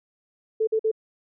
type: tone bursts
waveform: sine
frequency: 440 Hz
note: A4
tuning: in tune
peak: -19 dBFS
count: 3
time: 0.6-0.915 s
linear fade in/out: 10 ms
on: 73 ms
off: 48 ms
effects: none